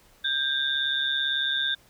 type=tone cluster; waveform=sine; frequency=1586 / 3525 / 3663 Hz; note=G6 / A7 / A#7; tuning=+20 / +2 / -31 cents; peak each=-28 dBFS; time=0.24-1.75 s; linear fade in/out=10 ms; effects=pink hiss -58 dBFS RMS until 1.89 s